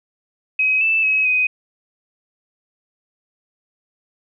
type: tone with pitch steps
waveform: sine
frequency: 2536 / 2641 / 2557 / 2507 Hz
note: D#7 / E7 / D#7 / D#7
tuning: +32 / +3 / +47 / +12 cents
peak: -14 dBFS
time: 0.59-1.47 s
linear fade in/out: 5 ms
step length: 220 ms
effects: none